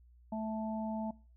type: harmonic tone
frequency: 219.2 Hz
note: A3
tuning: 6 cents flat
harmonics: 1 / 3 / 4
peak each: -36 / -41 / -43 dBFS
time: 0.32-1.11 s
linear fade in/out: 5 ms
effects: noise-tail reverb RT60 0.4 s tail -23 dB re dry + added 60 Hz sine -58 dBFS peak until 1.36 s